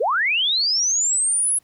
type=linear sweep; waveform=sine; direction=up; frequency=388.9 to 10720 Hz; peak=-17 dBFS; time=0-1.59 s; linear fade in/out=10 ms; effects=pink hiss -62 dBFS RMS until 1.63 s